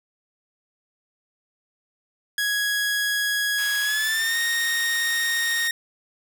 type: tone with pitch glide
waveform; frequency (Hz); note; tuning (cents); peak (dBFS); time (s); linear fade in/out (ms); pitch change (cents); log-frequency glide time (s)
sawtooth; 1664 to 1857; G#6 to A#6; +3 to -7; -18; 2.38-5.71; 2; +190; 3.82-4.38
type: high-pass noise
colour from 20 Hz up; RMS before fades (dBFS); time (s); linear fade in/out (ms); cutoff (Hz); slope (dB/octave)
pink; -37; 3.58-5.68; 5; 1100; 24
effects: none